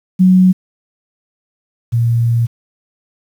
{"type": "tone pair in turn", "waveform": "sine", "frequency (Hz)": [185, 117.18], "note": ["F#3", "A#2"], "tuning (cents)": [0, 9], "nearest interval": "minor sixth", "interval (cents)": 791, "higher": "first", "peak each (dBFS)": [-5, -10], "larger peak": "first", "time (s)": [[0.19, 0.53], [1.92, 2.47]], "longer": "second", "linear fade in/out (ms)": 20, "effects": ["7-bit"]}